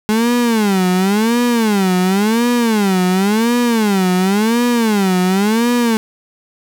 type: tone with vibrato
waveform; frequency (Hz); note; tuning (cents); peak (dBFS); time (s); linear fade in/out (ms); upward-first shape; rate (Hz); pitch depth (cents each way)
35% pulse; 210; G#3; +19; -10; 0.09-5.97; 0; sine; 0.93; 250
effects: none